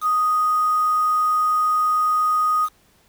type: tone with quantisation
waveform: sine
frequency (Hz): 1244.5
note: D#6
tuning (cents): 0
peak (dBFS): -16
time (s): 0.01-2.69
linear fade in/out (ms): 50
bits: 6
effects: pink hiss -58 dBFS RMS until 3.08 s